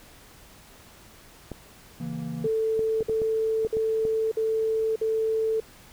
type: clicks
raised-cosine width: 2 ms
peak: -21 dBFS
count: 8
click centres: 1.517 / 2.793 / 3.007 / 3.096 / 3.218 / 3.649 / 3.769 / 4.052 s
type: chord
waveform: triangle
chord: A# diminished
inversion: first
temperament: equal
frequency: 138.59 / 164.81 / 233.1 Hz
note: C#3 / E3 / A#3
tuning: 0 / 0 / 0 cents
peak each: -36 / -31 / -32 dBFS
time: 2-2.47 s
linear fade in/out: 5 ms
type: tone bursts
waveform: sine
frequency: 442.6 Hz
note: A4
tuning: 10 cents sharp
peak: -22 dBFS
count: 5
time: 2.44-5.602 s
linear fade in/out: 5 ms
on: 590 ms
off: 53 ms
effects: pink hiss -51 dBFS RMS until 5.92 s